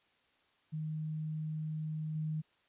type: tone with level steps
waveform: sine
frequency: 155.56 Hz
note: D#3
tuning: in tune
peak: -35 / -33 dBFS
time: 0.72-2.42 s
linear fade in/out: 20 ms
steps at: 2.15 s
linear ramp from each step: 5 ms
effects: white hiss -71 dBFS RMS until 2.68 s + resampled to 8000 Hz